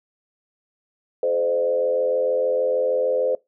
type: tone with frequency modulation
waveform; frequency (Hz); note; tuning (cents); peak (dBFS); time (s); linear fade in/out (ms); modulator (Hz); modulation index
sine; 516; C5; -24; -18; 1.23-3.35; 2; 86.5; 0.85
effects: noise-tail reverb RT60 0.2 s tail -22 dB re dry